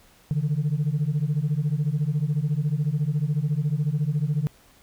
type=beating tone pair; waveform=sine; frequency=142.2 / 156.2 Hz; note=C#3 / D#3; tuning=+45 / +7 cents; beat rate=14 Hz; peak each=-23 dBFS; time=0.31-4.47 s; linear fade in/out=0 ms; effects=tanh soft clip ceiling -17 dBFS + pink hiss -56 dBFS RMS until 4.82 s